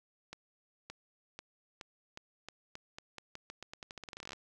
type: accelerating click train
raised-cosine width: 0.2 ms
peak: -27 dBFS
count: 28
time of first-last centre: 0.33-4.332 s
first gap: 570 ms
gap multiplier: 0.86
effects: none